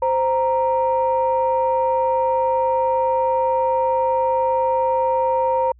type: tone pair together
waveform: sine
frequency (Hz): 521.3 / 932.3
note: C5 / A#5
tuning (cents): -6 / 0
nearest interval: minor seventh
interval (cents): 1006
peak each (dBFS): -18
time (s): 0.02-5.72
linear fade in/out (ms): 5
effects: tanh soft clip ceiling -9 dBFS + added 60 Hz sine -47 dBFS peak until 5.79 s